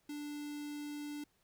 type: tone with notch filter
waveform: square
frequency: 293.7 Hz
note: D4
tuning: in tune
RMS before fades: -43 dBFS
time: 0.09-1.24 s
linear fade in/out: 5 ms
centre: 1100 Hz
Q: 0.93
effects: pink hiss -75 dBFS RMS until 1.43 s